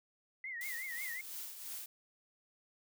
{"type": "tone with vibrato", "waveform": "sine", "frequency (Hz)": 2000, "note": "B6", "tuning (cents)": 21, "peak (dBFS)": -40, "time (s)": [0.44, 1.21], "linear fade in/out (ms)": 2, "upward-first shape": "triangle", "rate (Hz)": 5.5, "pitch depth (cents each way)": 160}
{"type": "noise with tremolo", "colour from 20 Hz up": "blue", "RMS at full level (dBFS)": -43, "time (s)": [0.61, 1.86], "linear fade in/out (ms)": 2, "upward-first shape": "triangle", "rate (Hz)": 2.9, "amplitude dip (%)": 60}
{"effects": []}